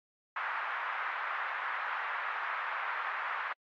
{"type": "band-pass noise", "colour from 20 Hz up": "pink", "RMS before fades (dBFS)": -36, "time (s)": [0.36, 3.53], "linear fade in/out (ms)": 5, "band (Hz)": [1000, 1900], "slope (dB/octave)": 24, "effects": ["AAC 48 kbps"]}